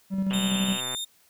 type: tone with tremolo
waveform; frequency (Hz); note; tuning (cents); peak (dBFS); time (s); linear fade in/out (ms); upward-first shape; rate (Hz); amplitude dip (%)
triangle; 192.6; G3; -30; -20; 0.1-0.78; 50; square; 12; 40
type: band-pass noise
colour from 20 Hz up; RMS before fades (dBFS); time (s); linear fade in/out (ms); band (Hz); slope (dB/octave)
white; -37; 0.3-0.81; 10; 2600 to 3200; 96
type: click train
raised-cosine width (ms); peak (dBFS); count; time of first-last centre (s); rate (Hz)
0.5; -21; 82; 0.31-0.948; 127
type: tone with vibrato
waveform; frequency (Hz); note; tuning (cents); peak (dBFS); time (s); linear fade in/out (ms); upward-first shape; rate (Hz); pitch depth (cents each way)
sawtooth; 3629; A#7; -47; -27; 0.33-1.05; 10; square; 3.1; 11
effects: white hiss -61 dBFS RMS until 1.29 s